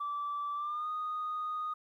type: tone with pitch glide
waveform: sine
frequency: 1162 to 1238.2 Hz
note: D6 to D#6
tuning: -19 to -9 cents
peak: -32 dBFS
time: 0-1.74 s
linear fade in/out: 10 ms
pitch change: +110 cents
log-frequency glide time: 0.55-0.89 s
effects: tanh soft clip ceiling -30 dBFS + 12-bit